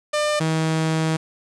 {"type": "tone pair in turn", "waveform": "sawtooth", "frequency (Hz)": [599, 159.62], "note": ["D5", "D#3"], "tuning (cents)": [34, 45], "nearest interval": "octave + major seventh", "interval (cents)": 2289, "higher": "first", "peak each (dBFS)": -15, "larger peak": "neither", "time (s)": [[0.13, 0.4], [0.4, 1.17]], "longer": "second", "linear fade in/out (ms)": 10, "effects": ["resampled to 22050 Hz", "7-bit"]}